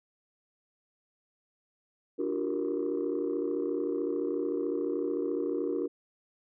sine chord, G minor seventh, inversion second, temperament equal with one note detuned, 293.7 / 349.2 / 383 / 466.2 Hz, D4 / F4 / G4 / Bb4, 0 / 0 / -40 / 0 cents, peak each -33 dBFS, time 2.18-5.88 s, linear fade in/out 20 ms, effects tanh soft clip ceiling -22 dBFS

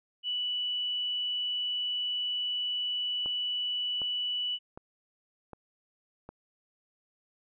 sine tone, 2960 Hz, F#7, in tune, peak -29 dBFS, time 0.23-4.59 s, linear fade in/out 50 ms
click train, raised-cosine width 1 ms, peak -29 dBFS, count 5, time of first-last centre 3.26-6.29 s, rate 1.32 Hz
effects none

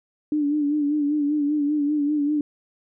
sine tone with vibrato, 294.2 Hz, D4, 3 cents sharp, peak -19 dBFS, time 0.32-2.41 s, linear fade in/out 2 ms, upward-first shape sine, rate 5.1 Hz, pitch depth 53 cents each way, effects none

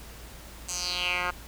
10% pulse tone with band-pass filter sweep, 178.6 Hz, F3, 39 cents sharp, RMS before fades -30 dBFS, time 0.68-1.31 s, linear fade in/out 10 ms, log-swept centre 7500 to 1500 Hz, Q 3.9, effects added 56 Hz sine -45 dBFS peak until 1.47 s + pink hiss -47 dBFS RMS until 1.47 s

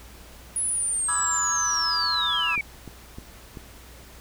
sine linear sweep, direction down, 10430 to 2233 Hz, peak -23 dBFS, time 0.56-2.61 s, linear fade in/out 2 ms
triangle chord, E dominant seventh, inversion second, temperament equal, 987.8 / 1174.7 / 1318.5 / 1661.2 Hz, B5 / D6 / E6 / G#6, 0 / 0 / 0 / 0 cents, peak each -30 / -33 / -28 / -30 dBFS, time 1.08-2.56 s, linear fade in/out 10 ms
clicks, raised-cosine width 3 ms, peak -25 dBFS, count 4, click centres 2.578 / 2.877 / 3.185 / 3.572 s
effects added 60 Hz sine -48 dBFS peak until 4.2 s + pink hiss -48 dBFS RMS until 4.2 s

